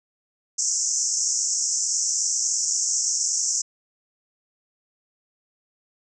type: band-pass noise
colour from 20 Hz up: pink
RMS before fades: -24 dBFS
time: 0.58-3.62 s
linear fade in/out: 10 ms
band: 5500 to 7700 Hz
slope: 96 dB/octave
effects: none